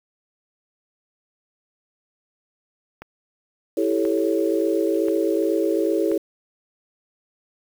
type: click train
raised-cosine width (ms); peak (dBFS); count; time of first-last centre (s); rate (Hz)
0.5; -22; 4; 3.02-6.116; 0.969
type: chord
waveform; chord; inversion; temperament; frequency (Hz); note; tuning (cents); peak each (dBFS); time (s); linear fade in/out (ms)
sine; A dominant seventh; second; equal; 329.6 / 392 / 440 / 554.4; E4 / G4 / A4 / C#5; 0 / 0 / 0 / 0; -22 / -24 / -24 / -26; 3.77-6.18; 5
effects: 7-bit